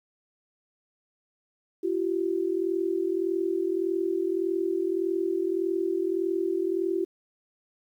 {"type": "tone pair together", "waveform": "sine", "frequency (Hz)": [340.3, 382], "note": ["F4", "G4"], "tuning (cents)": [-45, -45], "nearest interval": "major second", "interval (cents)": 200, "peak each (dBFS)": -27, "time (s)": [1.83, 7.05], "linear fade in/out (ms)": 10, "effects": ["10-bit"]}